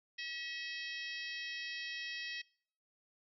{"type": "harmonic tone with a mistuned harmonic", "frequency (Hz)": 643, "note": "E5", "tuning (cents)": -43, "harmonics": [3, 4, 5, 6, 7, 8, 9], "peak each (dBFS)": [-44, -46, -48, -50, -51, -52, -53], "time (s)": [0.18, 2.42], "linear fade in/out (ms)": 10, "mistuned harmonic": 9, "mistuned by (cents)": -67, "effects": ["noise-tail reverb RT60 0.6 s tail -25 dB re dry"]}